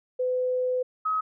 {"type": "tone pair in turn", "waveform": "sine", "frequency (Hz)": [505, 1272.5], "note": ["B4", "D#6"], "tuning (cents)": [39, 39], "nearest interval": "octave + major third", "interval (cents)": 1600, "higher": "second", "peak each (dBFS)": -23, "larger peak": "neither", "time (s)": [[0.19, 0.83], [1.05, 1.21]], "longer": "first", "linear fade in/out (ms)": 10, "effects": []}